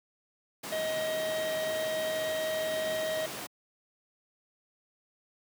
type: noise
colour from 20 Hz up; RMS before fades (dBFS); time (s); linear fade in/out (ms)
pink; -38; 0.63-3.47; 10
type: harmonic tone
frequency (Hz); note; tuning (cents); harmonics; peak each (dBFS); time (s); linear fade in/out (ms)
631; D#5; +24; 1 / 3 / 5 / 6; -30 / -40 / -44 / -46; 0.72-3.26; 5
effects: high-pass 200 Hz 12 dB/octave